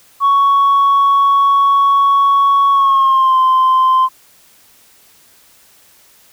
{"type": "tone with pitch glide", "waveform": "sine", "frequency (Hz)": [1114, 1039.4], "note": ["C#6", "C6"], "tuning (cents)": [8, -12], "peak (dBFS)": -6, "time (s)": [0.2, 4.09], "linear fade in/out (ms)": 50, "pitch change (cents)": -120, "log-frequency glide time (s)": [2.71, 3.38], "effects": ["tanh soft clip ceiling -6 dBFS", "white hiss -48 dBFS RMS until 6.32 s"]}